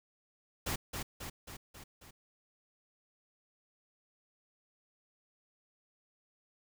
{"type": "noise with echo", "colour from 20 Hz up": "pink", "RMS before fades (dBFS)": -35, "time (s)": [0.66, 0.76], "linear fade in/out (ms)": 10, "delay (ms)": 270, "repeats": 5, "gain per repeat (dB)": -4, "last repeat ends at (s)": 2.11, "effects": []}